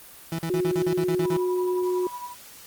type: tone bursts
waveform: 30% pulse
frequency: 164.81 Hz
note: E3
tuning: in tune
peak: -23 dBFS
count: 10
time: 0.32-1.369 s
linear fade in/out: 2 ms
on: 68 ms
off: 41 ms
type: tone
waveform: sine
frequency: 363.5 Hz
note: F#4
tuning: 31 cents flat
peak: -22 dBFS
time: 0.5-2.07 s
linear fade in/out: 2 ms
type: tone with tremolo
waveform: sine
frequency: 980 Hz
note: B5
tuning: 14 cents flat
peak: -31 dBFS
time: 1.22-2.35 s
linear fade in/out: 50 ms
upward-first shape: sine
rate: 11 Hz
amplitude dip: 60%
effects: white hiss -46 dBFS RMS until 2.66 s + Opus 24 kbps